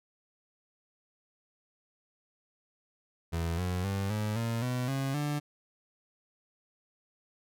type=tone with pitch steps; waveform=30% pulse; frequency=83.5 / 90.53 / 98.16 / 106.43 / 115.39 / 125.11 / 135.65 / 147.07 Hz; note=E2 / F#2 / G2 / G#2 / A#2 / B2 / C#3 / D3; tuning=+23 / -37 / +3 / +43 / -17 / +23 / -37 / +3 cents; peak=-27 dBFS; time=3.32-5.4 s; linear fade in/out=20 ms; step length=260 ms; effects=none